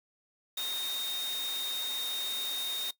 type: tone in noise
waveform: sine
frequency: 3700 Hz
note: A#7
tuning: 14 cents flat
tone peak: -32 dBFS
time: 0.57-2.91 s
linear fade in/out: 5 ms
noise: white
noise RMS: -40 dBFS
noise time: 0.57-2.91 s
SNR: +5 dB
effects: noise-tail reverb RT60 0.1 s tail -19 dB re dry + high-pass 300 Hz 12 dB/octave